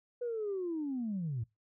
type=linear sweep; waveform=sine; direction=down; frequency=493.9 to 104.2 Hz; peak=-32 dBFS; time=0.21-1.44 s; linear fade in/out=10 ms; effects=noise-tail reverb RT60 0.2 s tail -22 dB re dry + tanh soft clip ceiling -29 dBFS